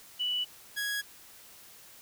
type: tone pair in turn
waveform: sine / sawtooth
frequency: 2960 / 1661.2 Hz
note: F#7 / G#6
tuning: 0 / 0 cents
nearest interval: minor seventh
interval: 1000 cents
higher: first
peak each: -28 / -27 dBFS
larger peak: second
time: 0.19-0.45 / 0.76-1.02 s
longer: neither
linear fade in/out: 20 ms
effects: white hiss -53 dBFS RMS until 2.01 s